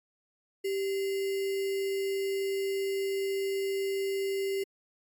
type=tone with sample-and-hold; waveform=sine; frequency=390.8 Hz; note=G4; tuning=5 cents flat; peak=-28 dBFS; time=0.64-4.64 s; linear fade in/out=10 ms; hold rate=2450 Hz; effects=AAC 64 kbps